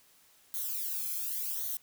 violet noise with flanger, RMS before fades -35 dBFS, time 0.54-1.77 s, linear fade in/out 0 ms, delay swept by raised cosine 0.39 to 1.07 ms, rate 0.89 Hz, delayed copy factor -0.95, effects white hiss -63 dBFS RMS until 1.82 s

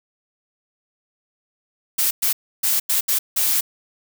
blue noise bursts at uneven times, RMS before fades -19 dBFS, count 6, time 1.98-2.11 / 2.22-2.33 / 2.63-2.8 / 2.89-3.01 / 3.08-3.19 / 3.36-3.61 s, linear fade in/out 10 ms, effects none

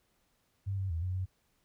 sine tone with pitch steps, 98 / 95.9 / 82 / 91.6 / 93.3 Hz, G2 / G2 / E2 / F#2 / F#2, 0 / -37 / -9 / -17 / +15 cents, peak -31 dBFS, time 0.66-1.26 s, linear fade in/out 20 ms, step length 120 ms, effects pink hiss -74 dBFS RMS until 1.64 s

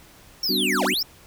square linear two-way sweep, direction down then up, 5588 to 466.2 to 5588 Hz, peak -22 dBFS, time 0.43-1.03 s, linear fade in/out 5 ms, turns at 0.84 s
sine chord, G major seventh, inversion none, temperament equal with one note detuned, 196 / 251.3 / 293.7 / 370 Hz, G3 / B3 / D4 / F#4, 0 / +30 / 0 / 0 cents, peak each -29 dBFS, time 0.49-0.94 s, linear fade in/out 5 ms
effects pink hiss -50 dBFS RMS until 1.26 s

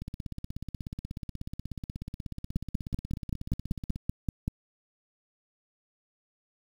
two click trains, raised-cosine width 5 ms, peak -24 / -16 dBFS, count 66 / 11, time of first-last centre 0.02-3.959 / 2.56-4.479 s, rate 16.5 / 5.21 Hz, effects 8-bit

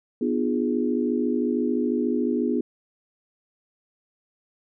sine chord, B diminished seventh, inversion none, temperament equal with one note detuned, 246.9 / 300.7 / 349.2 / 415.3 Hz, B3 / D4 / F4 / Ab4, 0 / +41 / 0 / 0 cents, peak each -24 / -28 / -28 / -28 dBFS, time 0.21-2.61 s, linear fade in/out 5 ms, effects none

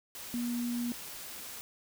sine tone in noise, 240 Hz, B3, 49 cents flat, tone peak -31 dBFS, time 0.34-0.92 s, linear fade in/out 0 ms, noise white, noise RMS -44 dBFS, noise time 0.15-1.61 s, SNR +10 dB, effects none

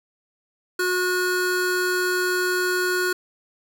square tone pair together, 364 / 1452.6 Hz, F#4 / F#6, -28 / -32 cents, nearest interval 2 octaves, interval 2396 cents, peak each -24 dBFS, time 0.79-3.13 s, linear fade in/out 5 ms, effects none

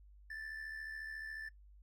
triangle tone with amplitude modulation, 1760 Hz, A6, in tune, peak -39 dBFS, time 0.3-1.49 s, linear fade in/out 5 ms, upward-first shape sine, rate 74.1 Hz, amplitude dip 60%, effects noise-tail reverb RT60 0.1 s tail -18 dB re dry + added 50 Hz sine -57 dBFS peak until 1.82 s

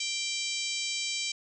harmonic tone, 784 Hz, G5, in tune, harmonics 3 / 4 / 5 / 6 / 7 / 8 / 9 / 10, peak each -36 / -37 / -38 / -39 / -39 / -40 / -41 / -41 dBFS, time 0-1.32 s, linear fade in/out 5 ms, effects none

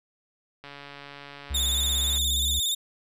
click train, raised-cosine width 0.3 ms, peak -26 dBFS, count 219, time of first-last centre 0.64-2.175 s, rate 142 Hz
triangle tone with pitch glide, 68.3 to 69.82 Hz, C#2 to C#2, -25 to +13 cents, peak -26 dBFS, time 1.5-2.6 s, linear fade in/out 10 ms, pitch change +38 cents, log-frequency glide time 1.78-2.03 s
sawtooth tone with vibrato, 3590 Hz, A7, 34 cents sharp, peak -21 dBFS, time 1.54-2.75 s, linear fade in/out 10 ms, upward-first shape square, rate 17 Hz, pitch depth 48 cents each way
effects none

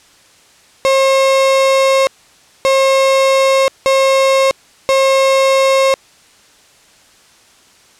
35% pulse tone bursts at uneven times, 537 Hz, C5, 45 cents sharp, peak -7 dBFS, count 4, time 0.85-2.07 / 2.65-3.68 / 3.86-4.51 / 4.89-5.94 s, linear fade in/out 0 ms, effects white hiss -47 dBFS RMS until 7.99 s + low-pass 8000 Hz 12 dB/octave

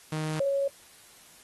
sawtooth / sine tone pair in turn, 155.56 / 554.4 Hz, D#3 / C#5, 0 / 0 cents, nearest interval octave + minor seventh, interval 2200 cents, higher second, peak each -25 / -24 dBFS, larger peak second, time 0.12-0.4 / 0.4-0.68 s, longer neither, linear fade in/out 5 ms, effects white hiss -54 dBFS RMS until 1.43 s + AAC 32 kbps

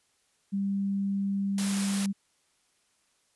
sine tone, 197.6 Hz, G3, 14 cents sharp, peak -26 dBFS, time 0.52-2.13 s, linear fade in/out 20 ms
white high-pass noise, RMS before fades -34 dBFS, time 1.58-2.06 s, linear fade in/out 2 ms, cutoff 110 Hz, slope 24 dB/octave
effects white hiss -70 dBFS RMS until 3.35 s + resampled to 24000 Hz

